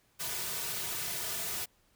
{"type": "noise with comb filter", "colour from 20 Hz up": "white", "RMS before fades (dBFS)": -36, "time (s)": [0.19, 1.66], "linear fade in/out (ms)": 20, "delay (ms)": 3.7, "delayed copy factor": -0.95, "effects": ["pink hiss -69 dBFS RMS until 1.95 s"]}